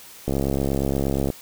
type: click train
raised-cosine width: 2 ms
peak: -10 dBFS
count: 71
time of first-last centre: 0.28-1.302 s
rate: 68.5 Hz
effects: white hiss -44 dBFS RMS until 1.41 s